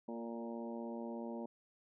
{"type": "harmonic tone with a mistuned harmonic", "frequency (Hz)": 116.5, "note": "A#2", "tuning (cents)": -1, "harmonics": [2, 3, 4, 5, 6, 7, 8], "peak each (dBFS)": [-43, -48, -50, -49, -57, -55, -54], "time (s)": [0.08, 1.46], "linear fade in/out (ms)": 5, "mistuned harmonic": 4, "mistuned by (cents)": -16, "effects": []}